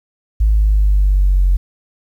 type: linear sweep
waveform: sine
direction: down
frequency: 53.8 to 45 Hz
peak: -8 dBFS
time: 0.4-1.57 s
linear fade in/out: 10 ms
effects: tanh soft clip ceiling -5 dBFS + 8-bit